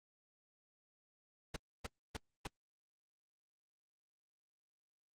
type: noise bursts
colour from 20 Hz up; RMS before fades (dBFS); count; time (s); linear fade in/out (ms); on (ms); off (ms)
pink; -40; 4; 1.54-2.472; 5; 23; 280
effects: low-pass 7000 Hz 12 dB/octave + Opus 32 kbps